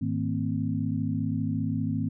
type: harmonic tone with a mistuned harmonic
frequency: 52.6 Hz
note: G#1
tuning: 23 cents sharp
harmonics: 2 / 3 / 4 / 5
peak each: -31 / -31 / -31 / -31 dBFS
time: 0.01-2.09 s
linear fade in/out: 10 ms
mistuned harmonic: 4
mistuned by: +140 cents
effects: none